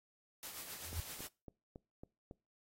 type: noise with tremolo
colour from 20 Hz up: white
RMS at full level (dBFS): -46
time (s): 0.43-1.27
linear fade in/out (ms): 0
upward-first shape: triangle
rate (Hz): 7.7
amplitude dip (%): 50
type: tone with exponential growth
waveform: sine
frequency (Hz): 83.3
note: E2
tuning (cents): +19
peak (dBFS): -33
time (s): 0.79-1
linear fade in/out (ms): 0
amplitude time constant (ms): 45
type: click train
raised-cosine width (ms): 2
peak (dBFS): -36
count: 6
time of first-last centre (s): 0.93-2.311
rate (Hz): 3.62
effects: noise-tail reverb RT60 0.3 s tail -23 dB re dry + AAC 48 kbps

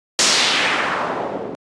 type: noise with low-pass filter sweep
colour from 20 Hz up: white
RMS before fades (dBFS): -19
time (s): 0.19-1.55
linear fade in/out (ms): 0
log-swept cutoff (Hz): 6900 to 370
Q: 1.4
effects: high-pass 200 Hz 12 dB/octave + resampled to 22050 Hz

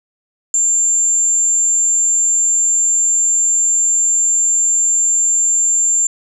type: tone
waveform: sine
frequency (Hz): 7290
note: A#8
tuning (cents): -40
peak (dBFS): -11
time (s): 0.54-6.07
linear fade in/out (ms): 2
effects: none

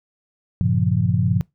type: chord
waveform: sine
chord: G half-diminished seventh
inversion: none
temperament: equal with one note detuned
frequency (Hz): 98 / 116.54 / 139.07 / 174.61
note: G2 / Bb2 / Db3 / F3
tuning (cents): 0 / 0 / +6 / 0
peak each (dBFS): -21 / -21 / -23 / -21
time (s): 0.61-1.41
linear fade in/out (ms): 0
effects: noise-tail reverb RT60 0.2 s tail -24 dB re dry

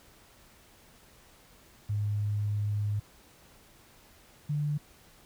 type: tone pair in turn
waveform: sine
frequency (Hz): 103.83 / 147.73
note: G#2 / D3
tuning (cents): 0 / +11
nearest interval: tritone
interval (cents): 611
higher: second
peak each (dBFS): -27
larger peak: neither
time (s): 1.89-3 / 4.49-4.78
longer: first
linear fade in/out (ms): 10
effects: pink hiss -58 dBFS RMS until 5.25 s

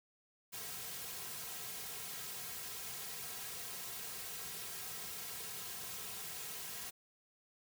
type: noise with comb filter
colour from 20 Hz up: white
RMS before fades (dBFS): -45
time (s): 0.52-6.91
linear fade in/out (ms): 20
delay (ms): 3.4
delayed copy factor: -0.75
effects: none

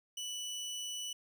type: tone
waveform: 25% pulse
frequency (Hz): 2966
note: F#7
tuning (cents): +4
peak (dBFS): -35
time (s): 0.17-1.13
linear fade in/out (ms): 5
effects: none

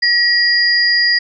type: tone pair together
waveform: sine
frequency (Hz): 1907 / 4858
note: A#6 / D#8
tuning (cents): +39 / -42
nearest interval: octave + major third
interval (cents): 1619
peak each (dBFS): -13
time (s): 0.02-1.19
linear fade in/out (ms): 10
effects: none

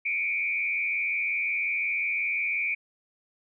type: tone with frequency modulation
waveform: sine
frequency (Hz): 2330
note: D7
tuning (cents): -14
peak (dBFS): -25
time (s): 0.05-2.75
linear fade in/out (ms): 10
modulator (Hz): 85.6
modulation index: 1.4
effects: none

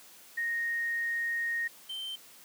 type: tone pair in turn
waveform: sine / triangle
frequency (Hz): 1861 / 3112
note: A#6 / G7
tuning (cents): -3 / -13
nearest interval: major sixth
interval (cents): 890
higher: second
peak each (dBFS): -29 / -34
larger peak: first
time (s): 0.37-1.68 / 1.89-2.16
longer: first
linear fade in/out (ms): 10
effects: white hiss -54 dBFS RMS until 2.44 s + high-pass 150 Hz 12 dB/octave

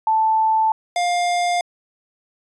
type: tone pair in turn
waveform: sine / square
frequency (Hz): 880 / 705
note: A5 / F5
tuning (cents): 0 / +16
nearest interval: major third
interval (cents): 384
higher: first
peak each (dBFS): -14 / -18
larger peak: first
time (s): 0.07-0.72 / 0.96-1.61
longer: neither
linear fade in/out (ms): 2
effects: resampled to 22050 Hz

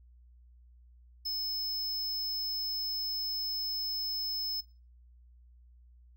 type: tone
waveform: square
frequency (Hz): 5210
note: E8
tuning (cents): -21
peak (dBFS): -33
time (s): 1.25-4.61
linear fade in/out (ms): 10
effects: noise-tail reverb RT60 0.3 s tail -17 dB re dry + added 60 Hz sine -55 dBFS peak until 6.16 s

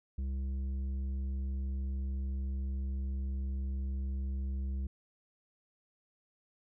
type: tone with tanh clipping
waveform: sine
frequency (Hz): 66.7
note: C2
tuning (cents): +34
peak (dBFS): -34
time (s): 0.18-4.87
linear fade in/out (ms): 5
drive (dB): 8
effects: none

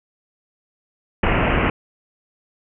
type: low-pass noise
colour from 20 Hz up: pink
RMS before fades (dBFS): -18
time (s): 1.23-1.7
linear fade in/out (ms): 5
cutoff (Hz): 2900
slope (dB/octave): 96
effects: none

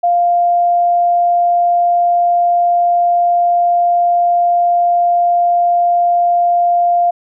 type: tone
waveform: sine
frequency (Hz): 698.5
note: F5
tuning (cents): 0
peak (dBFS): -9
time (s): 0.03-7.11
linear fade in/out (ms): 10
effects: none

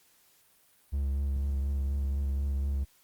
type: tone with vibrato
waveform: triangle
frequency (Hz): 69.2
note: C#2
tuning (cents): -2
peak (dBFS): -25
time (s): 0.92-2.85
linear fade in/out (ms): 20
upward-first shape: triangle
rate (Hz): 4.1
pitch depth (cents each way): 30
effects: white hiss -64 dBFS RMS until 3.03 s + Opus 48 kbps

